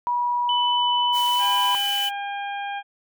sine tone with pitch glide, 969 to 988.2 Hz, B5 to B5, -33 to +1 cents, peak -20 dBFS, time 0.07-1.75 s, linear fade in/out 0 ms, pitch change +34 cents, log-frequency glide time 1.25-1.55 s
sine tone, 2999 Hz, F#7, 23 cents sharp, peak -22 dBFS, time 0.49-2.09 s, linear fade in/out 2 ms
white high-pass noise, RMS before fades -35 dBFS, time 1.12-2.11 s, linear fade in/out 50 ms, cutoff 1300 Hz, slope 24 dB/octave
harmonic tone, 805 Hz, G5, 46 cents sharp, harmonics 1 / 2 / 3 / 4, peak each -28 / -34 / -38 / -40 dBFS, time 1.38-2.83 s, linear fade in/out 50 ms
effects none

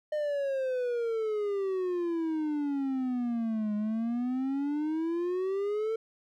triangle exponential two-way sweep, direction down then up, 611 to 207.7 to 451.5 Hz, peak -26 dBFS, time 0.12-5.96 s, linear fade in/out 5 ms, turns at 3.75 s, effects none

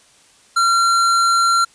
square tone, 1370 Hz, F6, 34 cents flat, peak -13 dBFS, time 0.56-1.65 s, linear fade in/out 10 ms, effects white hiss -51 dBFS RMS until 1.74 s + resampled to 22050 Hz

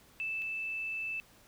sine tone pair in turn, 2637 / 2637 Hz, E7 / E7, 0 / 0 cents, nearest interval unison, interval 0 cents, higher neither, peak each -33 / -34 dBFS, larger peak first, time 0.2-0.42 / 0.42-1.2 s, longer second, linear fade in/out 0 ms, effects pink hiss -61 dBFS RMS until 1.47 s

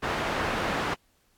white low-pass noise, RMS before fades -29 dBFS, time 0.02-0.95 s, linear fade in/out 20 ms, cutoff 1500 Hz, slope 12 dB/octave, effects pink hiss -67 dBFS RMS until 1.37 s + AAC 64 kbps

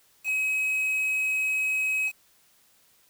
triangle tone with quantisation, 2547 Hz, D#7, 40 cents sharp, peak -22 dBFS, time 0.24-2.12 s, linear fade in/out 50 ms, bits 7, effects white hiss -62 dBFS RMS until 3.09 s

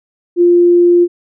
sine tone, 349.2 Hz, F4, in tune, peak -5 dBFS, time 0.36-1.08 s, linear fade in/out 50 ms, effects none

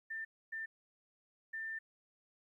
sine tone bursts at uneven times, 1790 Hz, A6, 29 cents sharp, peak -39 dBFS, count 3, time 0.1-0.25 / 0.52-0.66 / 1.53-1.79 s, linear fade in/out 10 ms, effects 13-bit

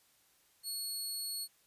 20% pulse tone, 4361 Hz, C#8, 29 cents flat, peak -31 dBFS, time 0.63-1.48 s, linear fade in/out 50 ms, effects white hiss -69 dBFS RMS until 1.66 s + resampled to 32000 Hz

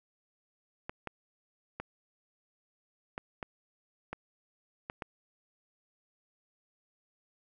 clicks, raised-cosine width 0.5 ms, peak -22 dBFS, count 8, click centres 0.895 / 1.073 / 1.8 / 3.179 / 3.428 / 4.13 / 4.899 / 5.022 s, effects none

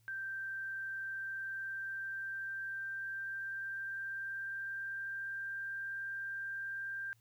sine tone with pitch glide, 1568 to 1585.3 Hz, G6 to G6, 0 to +19 cents, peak -38 dBFS, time 0.08-7.13 s, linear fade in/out 0 ms, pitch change +19 cents, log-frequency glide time 1-5.59 s, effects added 113 Hz sine -67 dBFS peak until 7.2 s + white hiss -75 dBFS RMS until 7.2 s

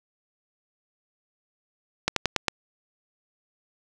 slowing click train, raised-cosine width 0.2 ms, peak -4 dBFS, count 5, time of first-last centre 2.08-2.483 s, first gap 83 ms, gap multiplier 1.13, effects none

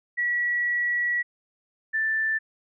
sine tone pair in turn, 1933 / 1767 Hz, B6 / A6, -38 / +7 cents, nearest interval major second, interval 155 cents, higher first, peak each -22 dBFS, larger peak neither, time 0.17-1.23 / 1.93-2.39 s, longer first, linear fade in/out 20 ms, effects none

